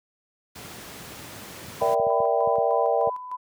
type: noise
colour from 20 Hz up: pink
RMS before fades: -40 dBFS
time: 0.55-1.95 s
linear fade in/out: 10 ms
type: clicks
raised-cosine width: 5 ms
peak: -26 dBFS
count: 8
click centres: 1.683 / 1.824 / 1.998 / 2.068 / 2.203 / 2.474 / 2.584 / 3.073 s
type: tone with tremolo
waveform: sine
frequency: 1000 Hz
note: B5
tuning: 21 cents sharp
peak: -28 dBFS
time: 1.8-3.37 s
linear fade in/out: 20 ms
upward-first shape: square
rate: 3.3 Hz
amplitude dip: 55%
type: chord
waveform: sine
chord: E half-diminished seventh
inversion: second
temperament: equal with one note detuned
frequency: 466.2 / 581.3 / 659.3 / 784 Hz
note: Bb4 / D5 / E5 / G5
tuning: 0 / -18 / 0 / 0 cents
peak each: -25 dBFS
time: 1.81-3.1 s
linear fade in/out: 10 ms
effects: high-pass 100 Hz 12 dB/octave